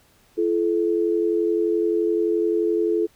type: tone pair together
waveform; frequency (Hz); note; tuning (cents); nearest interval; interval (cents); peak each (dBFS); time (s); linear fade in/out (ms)
sine; 339.5 / 431.1; F4 / A4; -49 / -35; major third; 414; -21; 0.37-3.07; 20
effects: pink hiss -58 dBFS RMS until 3.15 s